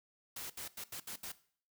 white noise bursts at uneven times, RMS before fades -44 dBFS, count 6, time 0.36-0.5 / 0.57-0.68 / 0.77-0.84 / 0.92-1 / 1.07-1.16 / 1.23-1.32 s, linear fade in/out 5 ms, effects noise-tail reverb RT60 0.5 s tail -17 dB re dry

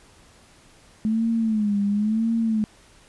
sine tone with vibrato, 214.9 Hz, A3, 41 cents flat, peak -19 dBFS, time 1.05-2.64 s, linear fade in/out 0 ms, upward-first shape sine, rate 0.97 Hz, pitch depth 110 cents each way, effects pink hiss -53 dBFS RMS until 3.08 s + resampled to 24000 Hz

